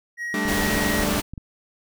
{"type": "tone", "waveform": "triangle", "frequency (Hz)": 1896, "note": "A#6", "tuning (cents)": 29, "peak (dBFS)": -25, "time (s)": [0.17, 1.06], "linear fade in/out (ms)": 50}
{"type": "chord", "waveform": "sawtooth", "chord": "G suspended second", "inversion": "none", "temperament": "equal with one note detuned", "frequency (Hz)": [196, 219, 293.7], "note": ["G3", "A3", "D4"], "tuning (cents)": [0, -8, 0], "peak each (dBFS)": -24, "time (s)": [0.34, 1.2], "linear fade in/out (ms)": 2}
{"type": "clicks", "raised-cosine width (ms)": 5, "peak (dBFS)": -22, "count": 9, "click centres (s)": [0.455, 0.662, 0.726, 0.758, 0.904, 0.95, 1.05, 1.336, 1.378]}
{"type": "noise", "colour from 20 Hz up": "pink", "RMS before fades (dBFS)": -26, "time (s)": [0.47, 1.22], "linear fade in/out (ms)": 20}
{"effects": []}